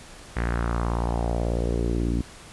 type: tone with low-pass filter sweep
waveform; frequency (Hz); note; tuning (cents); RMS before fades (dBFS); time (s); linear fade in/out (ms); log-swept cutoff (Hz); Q
sawtooth; 58.27; A#1; 0; -25; 0.36-2.22; 10; 1900 to 270; 2.9
effects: pink hiss -45 dBFS RMS until 2.52 s + resampled to 24000 Hz